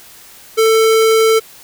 square tone, 444.5 Hz, A4, 18 cents sharp, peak -9 dBFS, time 0.57-1.4 s, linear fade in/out 20 ms, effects white hiss -40 dBFS RMS until 1.63 s

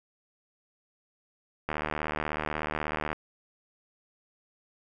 click train, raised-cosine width 0.5 ms, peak -15 dBFS, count 111, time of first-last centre 1.69-3.13 s, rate 76.4 Hz, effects none

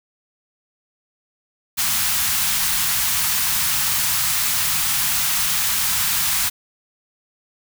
white band-stop noise, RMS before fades -20 dBFS, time 1.77-6.5 s, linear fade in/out 20 ms, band 200 to 860 Hz, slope 24 dB/octave, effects none

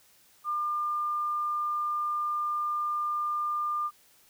sine tone, 1200 Hz, D6, 37 cents sharp, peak -27 dBFS, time 0.44-3.91 s, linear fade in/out 50 ms, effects white hiss -61 dBFS RMS until 4.29 s

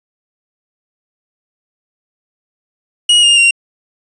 45% pulse tone with pitch steps, 2894 / 2828 / 2763 Hz, F#7 / F7 / F7, -39 / +21 / -19 cents, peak -6 dBFS, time 3.09-3.51 s, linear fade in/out 5 ms, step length 140 ms, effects resampled to 22050 Hz

